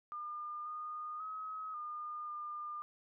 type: tone with pitch steps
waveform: sine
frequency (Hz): 1206 / 1225 / 1274 / 1214 / 1204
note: D6 / D#6 / D#6 / D#6 / D6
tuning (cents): +46 / -27 / +41 / -43 / +43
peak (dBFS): -40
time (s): 0.12-2.82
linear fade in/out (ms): 0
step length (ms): 540
effects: none